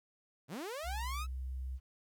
sawtooth linear sweep, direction up, 111 to 1318.5 Hz, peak -36 dBFS, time 0.48-1.27 s, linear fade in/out 50 ms
sine tone with pitch glide, 63.6 to 64.75 Hz, C2 to C2, -48 to -17 cents, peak -37 dBFS, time 0.83-1.8 s, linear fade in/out 50 ms, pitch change +31 cents, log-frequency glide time 1.16-1.37 s
effects 12-bit

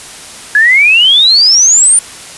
sine exponential sweep, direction up, 1661 to 9340 Hz, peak -3 dBFS, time 0.55-1.99 s, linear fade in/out 2 ms, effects white hiss -29 dBFS RMS until 2.37 s + resampled to 24000 Hz

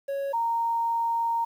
triangle / sine tone pair in turn, 554.4 / 925.9 Hz, C#5 / A#5, 0 / -12 cents, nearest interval major sixth, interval 888 cents, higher second, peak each -25 / -23 dBFS, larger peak second, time 0.08-0.33 / 0.33-1.45 s, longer second, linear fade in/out 10 ms, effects 9-bit

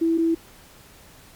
sine tone pair in turn, 329.6 / 329.6 Hz, E4 / E4, 0 / 0 cents, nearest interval unison, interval 0 cents, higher neither, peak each -17 dBFS, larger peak neither, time 0.01-0.18 / 0.18-0.35 s, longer neither, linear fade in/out 10 ms, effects pink hiss -49 dBFS RMS until 1.35 s + MP3 96 kbps

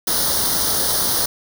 white noise with comb filter, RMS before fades -19 dBFS, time 0.07-1.26 s, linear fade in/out 5 ms, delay 0.2 ms, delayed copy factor +0.85, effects none

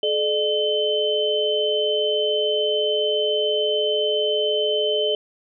sine tone cluster, 427.9 / 601 / 3067 Hz, A4 / D5 / G7, -48 / +40 / -38 cents, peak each -22 / -24 / -23 dBFS, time 0.03-5.15 s, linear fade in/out 2 ms, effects none

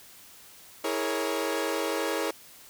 sawtooth chord, A# half-diminished seventh, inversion second, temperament equal with one note detuned, 325.1 / 415.3 / 466.2 / 554.4 Hz, E4 / G#4 / A#4 / C#5, -24 / 0 / 0 / 0 cents, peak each -29 dBFS, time 0.84-2.31 s, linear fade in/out 5 ms, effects white hiss -51 dBFS RMS until 2.69 s

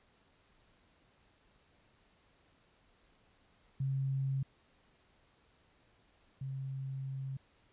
sine tone pair in turn, 135 / 134.32 Hz, C#3 / C3, -45 / +46 cents, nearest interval unison, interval 9 cents, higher first, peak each -31 / -37 dBFS, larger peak first, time 3.8-4.43 / 6.41-7.37 s, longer second, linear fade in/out 5 ms, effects pink hiss -69 dBFS RMS until 7.72 s + resampled to 8000 Hz

